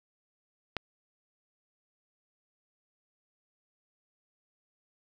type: click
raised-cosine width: 0.3 ms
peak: -15 dBFS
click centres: 0.767 s
effects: none